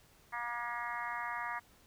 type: harmonic tone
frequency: 238.4 Hz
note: A#3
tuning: 39 cents sharp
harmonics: 3 / 4 / 5 / 6 / 7 / 8 / 9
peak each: -46 / -41 / -42 / -49 / -44 / -44 / -47 dBFS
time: 0.32-1.6 s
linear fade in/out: 20 ms
effects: pink hiss -64 dBFS RMS until 1.86 s